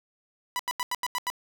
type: tone bursts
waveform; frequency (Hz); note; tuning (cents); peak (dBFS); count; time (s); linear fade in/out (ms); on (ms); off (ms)
sawtooth; 987.8; B5; 0; -23; 7; 0.56-1.301; 0; 33; 85
effects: none